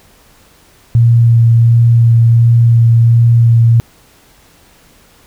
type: tone with vibrato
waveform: sine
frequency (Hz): 116.54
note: A#2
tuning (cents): 0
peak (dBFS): -4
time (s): 0.95-3.8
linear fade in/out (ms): 0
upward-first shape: sine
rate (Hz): 1.4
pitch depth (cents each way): 12
effects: pink hiss -46 dBFS RMS until 5.26 s